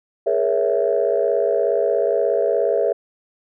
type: chord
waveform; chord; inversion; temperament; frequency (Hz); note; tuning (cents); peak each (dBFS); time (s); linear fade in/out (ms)
sine; A# half-diminished seventh; third; equal with one note detuned; 415.3 / 472.1 / 554.4 / 659.3; G#4 / A#4 / C#5 / E5; 0 / +22 / 0 / 0; -21; 0.26-2.93; 10
effects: tanh soft clip ceiling -7 dBFS